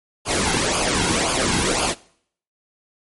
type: noise with flanger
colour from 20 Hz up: pink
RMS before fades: -20 dBFS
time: 0.25-1.95 s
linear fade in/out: 50 ms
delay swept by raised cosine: 0.51 to 1.71 ms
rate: 1.9 Hz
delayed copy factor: -0.65
effects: noise-tail reverb RT60 0.6 s tail -21 dB re dry + MP3 48 kbps